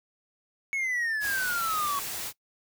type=exponential sweep; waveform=triangle; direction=down; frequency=2217 to 1108.7 Hz; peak=-25 dBFS; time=0.73-1.99 s; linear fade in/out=0 ms
type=noise; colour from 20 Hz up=white; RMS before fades=-35 dBFS; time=1.2-2.33 s; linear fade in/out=50 ms
effects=noise-tail reverb RT60 0.1 s tail -20 dB re dry